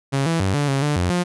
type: tone with pitch steps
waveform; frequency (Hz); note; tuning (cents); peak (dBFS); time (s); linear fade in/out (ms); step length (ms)
sawtooth; 137.1 / 165.3 / 95.9 / 144.8 / 136.8 / 147.6 / 88.9 / 177.2; C#3 / E3 / G2 / D3 / C#3 / D3 / F2 / F3; -19 / +5 / -37 / -24 / -23 / +9 / +31 / +25; -14; 0.12-1.24; 20; 140
effects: resampled to 24000 Hz